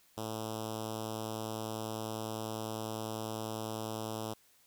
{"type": "tone with notch filter", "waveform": "5% pulse", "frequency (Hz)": 110, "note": "A2", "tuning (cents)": 0, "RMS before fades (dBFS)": -39, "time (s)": [0.17, 4.34], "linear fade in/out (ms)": 10, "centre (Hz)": 1800, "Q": 0.67, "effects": ["white hiss -66 dBFS RMS until 4.66 s"]}